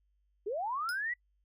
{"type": "linear sweep", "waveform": "sine", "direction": "up", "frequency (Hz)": [371.5, 1991], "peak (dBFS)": -32, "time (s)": [0.46, 1.14], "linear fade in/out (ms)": 10}
{"type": "tone with exponential decay", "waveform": "sawtooth", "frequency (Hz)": 5090, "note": "D#8", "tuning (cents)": 39, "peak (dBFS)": -31, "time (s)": [0.89, 1.01], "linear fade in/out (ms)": 0, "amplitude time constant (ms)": 24}
{"effects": ["noise-tail reverb RT60 0.1 s tail -26 dB re dry", "added 50 Hz sine -70 dBFS peak until 1.44 s"]}